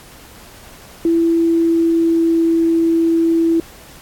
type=tone with pitch glide; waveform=sine; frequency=333.3 to 330.6 Hz; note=E4 to E4; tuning=+19 to +5 cents; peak=-11 dBFS; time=1.05-3.6 s; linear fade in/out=2 ms; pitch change=-14 cents; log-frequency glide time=1.15-2.45 s; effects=pink hiss -41 dBFS RMS until 4.01 s + AAC 64 kbps